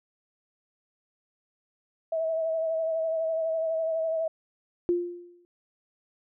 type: tone with vibrato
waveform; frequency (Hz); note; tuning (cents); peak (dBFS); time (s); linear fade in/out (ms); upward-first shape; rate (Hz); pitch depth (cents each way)
sine; 647; E5; -32; -25; 2.12-4.28; 5; sine; 12; 28
type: tone with exponential decay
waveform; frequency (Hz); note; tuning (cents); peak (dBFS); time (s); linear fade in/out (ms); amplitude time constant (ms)
sine; 350; F4; +4; -19; 4.89-5.45; 0; 120
effects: none